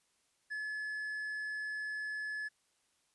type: tone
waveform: triangle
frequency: 1714 Hz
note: A6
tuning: 46 cents flat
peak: -35 dBFS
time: 0.5-2.49 s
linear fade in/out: 20 ms
effects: white hiss -75 dBFS RMS until 3.14 s + resampled to 24000 Hz